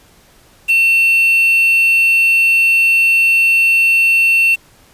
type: tone with quantisation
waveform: triangle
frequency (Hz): 2700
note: E7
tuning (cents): +41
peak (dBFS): -7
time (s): 0.68-4.56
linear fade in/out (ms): 20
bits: 5
effects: pink hiss -48 dBFS RMS until 4.93 s + resampled to 32000 Hz